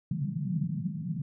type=band-pass noise; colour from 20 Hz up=pink; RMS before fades=-32 dBFS; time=0.11-1.22 s; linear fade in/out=5 ms; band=140 to 190 Hz; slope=48 dB/octave; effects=none